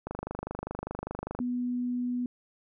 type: click train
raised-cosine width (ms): 1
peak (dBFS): -20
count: 34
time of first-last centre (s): 0.07-1.39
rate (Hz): 25
type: tone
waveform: sine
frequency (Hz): 246.2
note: B3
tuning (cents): -5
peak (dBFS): -28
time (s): 1.4-2.26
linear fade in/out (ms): 2
effects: none